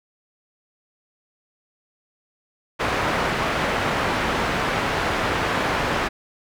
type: low-pass noise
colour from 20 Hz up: white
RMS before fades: -23 dBFS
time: 2.79-6.09 s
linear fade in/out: 20 ms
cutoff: 1600 Hz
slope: 12 dB/octave
effects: none